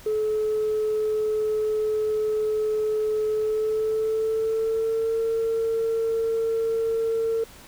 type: tone with pitch glide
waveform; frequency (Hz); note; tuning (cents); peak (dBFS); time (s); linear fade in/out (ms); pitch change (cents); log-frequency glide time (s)
sine; 429.9 to 452.6; A4 to A4; -40 to +49; -20; 0.06-7.44; 5; +89; 3.31-5.2
effects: tanh soft clip ceiling -18 dBFS + pink hiss -47 dBFS RMS until 7.67 s